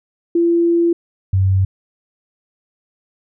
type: tone pair in turn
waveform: sine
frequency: 340 / 95.41 Hz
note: F4 / G2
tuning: -46 / -46 cents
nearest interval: octave + minor seventh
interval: 2200 cents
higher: first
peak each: -11 dBFS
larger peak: neither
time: 0.35-0.93 / 1.33-1.65 s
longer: first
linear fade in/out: 5 ms
effects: none